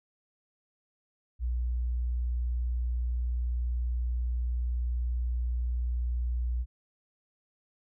sine tone, 60.4 Hz, B1, 38 cents flat, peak -27 dBFS, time 1.39-6.66 s, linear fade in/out 50 ms, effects none

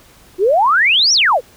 sine exponential two-way sweep, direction up then down, 345.4 to 5920 to 438 Hz, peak -9 dBFS, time 0.38-1.41 s, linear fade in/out 50 ms, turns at 1.13 s, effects pink hiss -46 dBFS RMS until 1.56 s

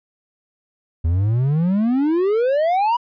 triangle exponential sweep, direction up, 78.5 to 987 Hz, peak -13 dBFS, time 1.04-2.97 s, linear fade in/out 10 ms, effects resampled to 11025 Hz

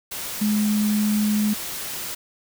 sine tone in noise, 210.7 Hz, G#3, 25 cents sharp, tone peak -18 dBFS, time 0.41-1.54 s, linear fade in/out 10 ms, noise white, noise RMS -31 dBFS, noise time 0.11-2.15 s, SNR +10 dB, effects none

